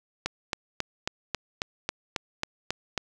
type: click train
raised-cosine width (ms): 0.2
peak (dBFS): -10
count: 11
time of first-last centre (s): 0.26-2.977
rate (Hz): 3.68
effects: none